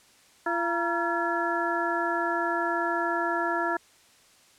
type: harmonic tone with a mistuned harmonic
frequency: 340.7 Hz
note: F4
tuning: 43 cents flat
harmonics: 1 / 2 / 3 / 4 / 5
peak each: -31 / -31 / -31 / -31 / -31 dBFS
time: 0.46-3.77 s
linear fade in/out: 5 ms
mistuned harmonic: 3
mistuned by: -130 cents
effects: white hiss -58 dBFS RMS until 4.58 s + low-pass 9000 Hz 12 dB/octave